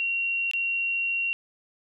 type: tone with dropouts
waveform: sine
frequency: 2747 Hz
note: F7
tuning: 29 cents flat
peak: -24 dBFS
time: 0-1.33 s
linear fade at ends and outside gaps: 0 ms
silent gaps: 0.513-0.535 s
effects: none